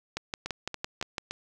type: two click trains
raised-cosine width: 0.2 ms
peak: -14 / -17 dBFS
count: 7 / 4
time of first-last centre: 0.17-1.182 / 0.46-1.31 s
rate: 5.93 / 3.53 Hz
effects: none